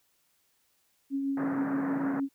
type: tone with tremolo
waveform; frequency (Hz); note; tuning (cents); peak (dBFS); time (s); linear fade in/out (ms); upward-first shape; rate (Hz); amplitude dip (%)
sine; 275; C#4; -14; -26; 1.1-2.29; 50; triangle; 6.4; 35
type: band-pass noise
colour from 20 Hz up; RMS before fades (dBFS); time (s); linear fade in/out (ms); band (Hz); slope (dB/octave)
pink; -37; 1.37-2.2; 2; 140 to 1800; 48
effects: white hiss -71 dBFS RMS until 2.34 s